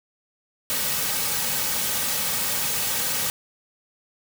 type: noise with comb filter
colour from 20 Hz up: white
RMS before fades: -25 dBFS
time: 0.7-3.3 s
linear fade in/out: 0 ms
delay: 2.9 ms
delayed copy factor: -0.6
effects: none